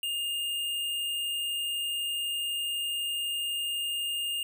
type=tone; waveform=square; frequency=2824 Hz; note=F7; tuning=19 cents sharp; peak=-30 dBFS; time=0.03-4.43 s; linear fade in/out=2 ms; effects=none